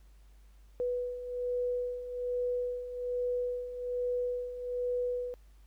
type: beating tone pair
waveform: sine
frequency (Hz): 491.8 / 493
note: B4 / B4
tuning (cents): -7 / -3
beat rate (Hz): 1.2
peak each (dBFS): -38 / -32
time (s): 0.8-5.34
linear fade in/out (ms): 0
effects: added 50 Hz sine -54 dBFS peak until 5.66 s + pink hiss -70 dBFS RMS until 5.66 s